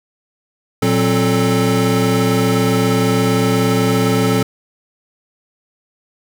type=tone cluster; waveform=square; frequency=117.7 / 185.7 / 265.7 / 437.1 Hz; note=A#2 / F#3 / C4 / A4; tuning=+17 / +7 / +27 / -11 cents; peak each=-19 dBFS; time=0.82-4.43 s; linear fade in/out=5 ms; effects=none